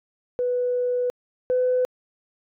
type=tone pair in turn; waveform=sine; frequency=493.9 / 503.7 Hz; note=B4 / B4; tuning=0 / +34 cents; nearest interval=unison; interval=34 cents; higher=second; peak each=-20 / -17 dBFS; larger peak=second; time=0.39-1.1 / 1.5-1.85 s; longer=first; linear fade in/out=0 ms; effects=tanh soft clip ceiling -14 dBFS